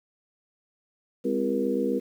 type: harmonic tone with a mistuned harmonic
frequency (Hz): 67.8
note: C#2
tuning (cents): -38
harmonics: 3 / 4 / 5 / 6 / 7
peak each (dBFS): -31 / -28 / -31 / -32 / -28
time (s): 1.24-2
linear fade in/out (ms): 20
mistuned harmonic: 4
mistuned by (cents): -76
effects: 9-bit